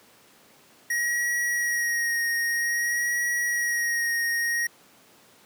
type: tone with vibrato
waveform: square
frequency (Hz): 1890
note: A#6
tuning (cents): +23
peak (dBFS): -24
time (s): 0.9-4.67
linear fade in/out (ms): 5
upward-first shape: sine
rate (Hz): 0.52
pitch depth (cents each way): 23
effects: pink hiss -55 dBFS RMS until 5.45 s + high-pass 200 Hz 12 dB/octave